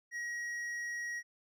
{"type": "tone with hard clipping", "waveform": "sine", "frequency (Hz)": 1900, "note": "A#6", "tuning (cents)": 33, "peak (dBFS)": -38, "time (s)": [0.11, 1.23], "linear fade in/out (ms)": 50, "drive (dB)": 6, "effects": []}